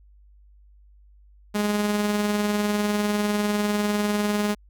sawtooth tone with tremolo, 207.7 Hz, G#3, in tune, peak -16 dBFS, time 1.54-4.55 s, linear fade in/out 20 ms, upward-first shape sine, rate 20 Hz, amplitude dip 35%, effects added 50 Hz sine -50 dBFS peak until 4.69 s

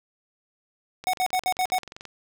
click train, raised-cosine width 0.2 ms, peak -22 dBFS, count 24, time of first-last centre 1.04-2.053 s, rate 22.7 Hz
square tone bursts, 740 Hz, F#5, in tune, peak -22 dBFS, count 6, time 1.07-1.784 s, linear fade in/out 0 ms, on 64 ms, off 66 ms
effects none

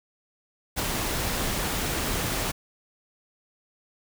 pink noise with ADSR envelope, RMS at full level -25 dBFS, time 0.76-2.52 s, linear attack 29 ms, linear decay 13 ms, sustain -3 dB, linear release 15 ms, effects none

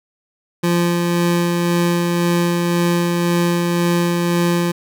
25% pulse tone with tremolo, 173 Hz, F3, 16 cents flat, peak -10 dBFS, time 0.63-4.72 s, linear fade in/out 10 ms, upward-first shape sine, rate 1.9 Hz, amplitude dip 25%, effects none

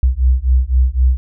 sine beating tone pair, 61.74 / 65.64 Hz, B1 / C2, 0 / +6 cents, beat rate 3.9 Hz, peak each -13 dBFS, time 0.03-1.17 s, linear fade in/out 0 ms, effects none

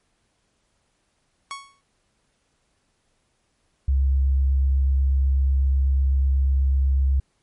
sawtooth tone with exponential decay, 1108.7 Hz, C#6, in tune, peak -24 dBFS, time 1.51-1.81 s, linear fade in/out 0 ms, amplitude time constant 65 ms
sine tone with vibrato, 67.4 Hz, C#2, 48 cents flat, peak -16 dBFS, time 3.88-7.2 s, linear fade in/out 5 ms, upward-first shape triangle, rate 8.1 Hz, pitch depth 12 cents each way
effects pink hiss -69 dBFS RMS until 7.42 s + MP3 48 kbps

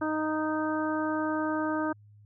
harmonic tone, 310 Hz, D#4, 6 cents flat, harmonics 1 / 2 / 3 / 4 / 5, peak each -29 / -34 / -35 / -36 / -37 dBFS, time 0.01-1.93 s, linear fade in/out 10 ms, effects added 104 Hz sine -52 dBFS peak until 2.25 s

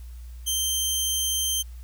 15% pulse tone, 3136 Hz, G7, in tune, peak -16 dBFS, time 0.46-1.63 s, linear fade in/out 20 ms, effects added 60 Hz sine -37 dBFS peak until 1.83 s + white hiss -58 dBFS RMS until 1.83 s

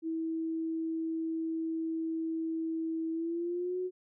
sine tone with pitch glide, 324.5 to 366.3 Hz, E4 to F#4, -27 to -17 cents, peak -31 dBFS, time 0.02-3.91 s, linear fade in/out 50 ms, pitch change +210 cents, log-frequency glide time 3.12-3.79 s, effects none

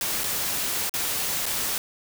white noise with dropouts, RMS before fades -27 dBFS, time 0.01-1.78 s, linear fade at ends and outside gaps 1 ms, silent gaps 0.236-0.24 / 0.895-0.939 / 1.457-1.463 s, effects none

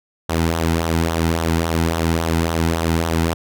sawtooth tone with flanger, 82.41 Hz, E2, in tune, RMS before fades -19 dBFS, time 0.29-3.34 s, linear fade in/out 5 ms, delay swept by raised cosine 0.41 to 1.81 ms, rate 3.6 Hz, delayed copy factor -0.6, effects none

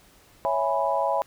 sine chord, C# minor seventh, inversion none, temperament equal, 554.4 / 659.3 / 830.6 / 987.8 Hz, C#5 / E5 / G#5 / B5, 0 / 0 / 0 / 0 cents, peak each -27 dBFS, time 0.45-1.22 s, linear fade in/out 0 ms, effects pink hiss -56 dBFS RMS until 1.26 s

